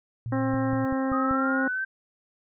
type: tone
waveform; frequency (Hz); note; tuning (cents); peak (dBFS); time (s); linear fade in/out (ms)
sine; 116.54; A#2; 0; -29; 0.26-0.85; 0
type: harmonic tone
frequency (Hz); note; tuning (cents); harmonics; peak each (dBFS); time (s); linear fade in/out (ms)
265.4; C4; +25; 1 / 2 / 3 / 4 / 5 / 6 / 7; -25 / -31 / -35 / -37 / -39 / -41 / -42; 0.32-1.68; 5
type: click train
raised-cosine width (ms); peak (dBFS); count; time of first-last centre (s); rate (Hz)
5; -23; 5; 0.54-1.311; 5.19
type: exponential sweep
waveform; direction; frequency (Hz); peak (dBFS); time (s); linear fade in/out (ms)
sine; up; 1244.5 to 1567; -26; 1.12-1.85; 10
effects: none